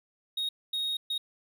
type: tone bursts at uneven times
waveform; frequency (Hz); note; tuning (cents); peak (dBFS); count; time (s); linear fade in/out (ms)
triangle; 3746; A#7; +8; -27; 3; 0.37-0.49 / 0.73-0.97 / 1.1-1.18; 5
effects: none